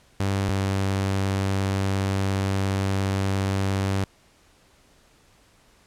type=tone pair in turn; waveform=sawtooth; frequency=98 / 97.15 Hz; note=G2 / G2; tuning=0 / -15 cents; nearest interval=unison; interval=15 cents; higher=first; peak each=-18 dBFS; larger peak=neither; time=0.2-0.49 / 0.49-4.04 s; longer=second; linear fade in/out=0 ms; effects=pink hiss -58 dBFS RMS until 5.86 s + low-pass 10000 Hz 12 dB/octave